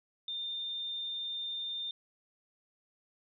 sine tone, 3611 Hz, A7, 44 cents sharp, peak -35 dBFS, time 0.28-1.91 s, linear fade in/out 2 ms, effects none

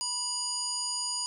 harmonic tone, 975 Hz, B5, 23 cents flat, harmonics 1 / 3 / 5 / 7 / 9 / 10, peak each -40 / -44 / -33 / -35 / -39 / -44 dBFS, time 0.01-1.26 s, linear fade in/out 0 ms, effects none

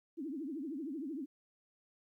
sine tone with vibrato, 293.7 Hz, D4, in tune, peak -38 dBFS, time 0.17-1.26 s, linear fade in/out 20 ms, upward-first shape triangle, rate 13 Hz, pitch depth 290 cents each way, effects 13-bit

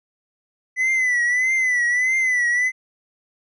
triangle tone with vibrato, 2000 Hz, B6, 21 cents sharp, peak -15 dBFS, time 0.76-2.72 s, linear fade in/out 50 ms, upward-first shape triangle, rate 1.6 Hz, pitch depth 91 cents each way, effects resampled to 24000 Hz

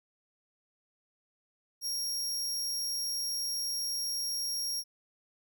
sawtooth tone, 5588 Hz, F8, in tune, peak -29 dBFS, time 1.81-4.84 s, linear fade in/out 50 ms, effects none

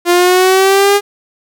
sawtooth linear sweep, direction up, 346.9 to 408.7 Hz, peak -3 dBFS, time 0.05-1.01 s, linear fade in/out 50 ms, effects none

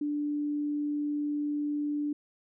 sine tone, 293.9 Hz, D4, 1 cent sharp, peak -28 dBFS, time 0.01-2.13 s, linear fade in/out 5 ms, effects none

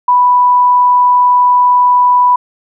sine tone, 987.8 Hz, B5, in tune, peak -5 dBFS, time 0.08-2.36 s, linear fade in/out 5 ms, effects none

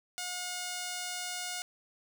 5% pulse tone, 720 Hz, F#5, 47 cents flat, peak -24 dBFS, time 0.18-1.62 s, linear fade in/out 0 ms, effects none

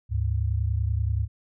sine tone pair together, 73.42 / 103.83 Hz, D2 / G#2, 0 / 0 cents, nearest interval tritone, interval 600 cents, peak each -25 dBFS, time 0.09-1.28 s, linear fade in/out 50 ms, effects none

